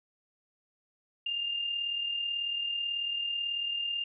sine tone with amplitude modulation, 2806 Hz, F7, 8 cents sharp, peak -28 dBFS, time 1.26-4.04 s, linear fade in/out 5 ms, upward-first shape sine, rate 38.2 Hz, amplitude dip 45%, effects none

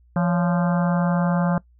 harmonic tone with a mistuned harmonic, 173.4 Hz, F3, 12 cents flat, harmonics 1 / 3 / 4 / 5 / 6 / 7 / 8 / 9, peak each -18 / -28 / -30 / -32 / -34 / -35 / -36 / -37 dBFS, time 0.16-1.58 s, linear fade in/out 2 ms, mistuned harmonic 3, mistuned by +110 cents, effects noise-tail reverb RT60 0.1 s tail -21 dB re dry + added 60 Hz sine -52 dBFS peak until 1.79 s

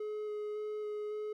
triangle tone with vibrato, 422.6 Hz, G#4, 30 cents sharp, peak -34 dBFS, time 0-1.33 s, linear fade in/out 5 ms, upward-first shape square, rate 1.8 Hz, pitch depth 8 cents each way, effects none

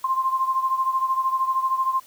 sine beating tone pair, 1050 / 1063 Hz, C6 / C6, +6 / +27 cents, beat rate 13 Hz, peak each -21 / -26 dBFS, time 0.04-2 s, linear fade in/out 5 ms, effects white hiss -51 dBFS RMS until 2.06 s

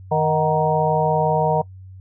harmonic tone with a mistuned harmonic, 156.4 Hz, D#3, 9 cents sharp, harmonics 1 / 3 / 4 / 5 / 6, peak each -22 / -22 / -22 / -22 / -22 dBFS, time 0.11-1.62 s, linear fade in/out 10 ms, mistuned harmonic 5, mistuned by -69 cents, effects noise-tail reverb RT60 0.1 s tail -22 dB re dry + added 94 Hz sine -37 dBFS peak until 2 s

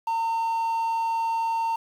triangle tone, 911 Hz, A#5, 40 cents flat, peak -21 dBFS, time 0.07-1.76 s, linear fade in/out 5 ms, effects 8-bit

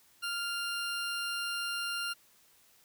20% pulse tone, 1396.9 Hz, F6, in tune, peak -28 dBFS, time 0.22-2.14 s, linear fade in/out 20 ms, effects white hiss -64 dBFS RMS until 2.84 s

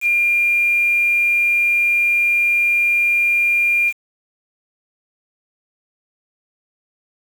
sine tone with quantisation, 2400 Hz, D7, 37 cents sharp, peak -13 dBFS, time 0.01-3.93 s, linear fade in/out 50 ms, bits 6, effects none

